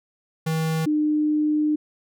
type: tone pair in turn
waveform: square / sine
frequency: 160 / 302.6 Hz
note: D#3 / D#4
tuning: +49 / -48 cents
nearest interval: major seventh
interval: 1103 cents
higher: second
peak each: -22 / -18 dBFS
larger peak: second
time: 0.46-0.86 / 0.86-1.76 s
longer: second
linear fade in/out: 10 ms
effects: none